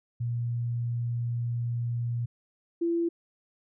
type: tone pair in turn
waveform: sine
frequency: 118.9 / 338.3 Hz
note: A#2 / E4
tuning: +35 / +45 cents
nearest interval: octave + tritone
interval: 1810 cents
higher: second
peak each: -27 / -24 dBFS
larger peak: second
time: 0.2-2.26 / 2.81-3.09 s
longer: first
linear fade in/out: 10 ms
effects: none